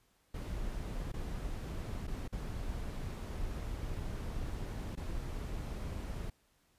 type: noise with dropouts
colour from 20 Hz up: brown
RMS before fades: -39 dBFS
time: 0.34-6.3 s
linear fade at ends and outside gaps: 5 ms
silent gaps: 1.119-1.138 / 2.07-2.077 / 2.279-2.325 / 4.954-4.972 s
effects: pink hiss -72 dBFS RMS until 6.78 s + resampled to 32000 Hz